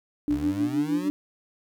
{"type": "tone with tremolo", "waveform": "sine", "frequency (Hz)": 294.4, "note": "D4", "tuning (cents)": 4, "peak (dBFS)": -20, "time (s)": [0.28, 1.1], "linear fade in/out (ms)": 0, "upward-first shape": "sine", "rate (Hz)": 6.4, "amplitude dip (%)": 75}
{"type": "linear sweep", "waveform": "25% pulse", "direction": "up", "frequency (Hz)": [54.6, 196], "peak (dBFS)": -29, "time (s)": [0.29, 1.1], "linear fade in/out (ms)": 20}
{"effects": ["10-bit"]}